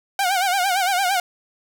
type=tone with vibrato; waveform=sawtooth; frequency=754 Hz; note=F#5; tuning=32 cents sharp; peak=-14 dBFS; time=0.19-1.2 s; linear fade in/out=2 ms; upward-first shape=sine; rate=8.8 Hz; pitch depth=110 cents each way; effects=none